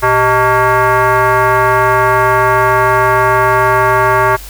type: tone with frequency modulation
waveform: sine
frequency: 116.7 Hz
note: A#2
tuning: 2 cents sharp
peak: -7 dBFS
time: 0.02-4.37 s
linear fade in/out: 20 ms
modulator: 507 Hz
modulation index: 2.9
effects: added 50 Hz sine -29 dBFS peak until 4.49 s + white hiss -33 dBFS RMS until 4.49 s